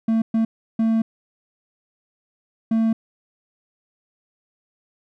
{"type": "tone bursts at uneven times", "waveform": "triangle", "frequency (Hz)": 224.3, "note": "A3", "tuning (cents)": 34, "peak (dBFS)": -14, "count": 4, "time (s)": [[0.08, 0.22], [0.34, 0.45], [0.79, 1.02], [2.71, 2.93]], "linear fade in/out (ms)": 5, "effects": []}